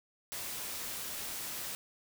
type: noise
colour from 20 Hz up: white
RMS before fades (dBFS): -40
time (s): 0.32-1.75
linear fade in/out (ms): 0
effects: none